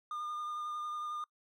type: tone with vibrato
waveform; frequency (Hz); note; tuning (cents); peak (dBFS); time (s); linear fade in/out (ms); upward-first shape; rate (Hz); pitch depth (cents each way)
triangle; 1212; D#6; -46; -35; 0.11-1.24; 2; triangle; 11; 18
effects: noise-tail reverb RT60 0.1 s tail -22 dB re dry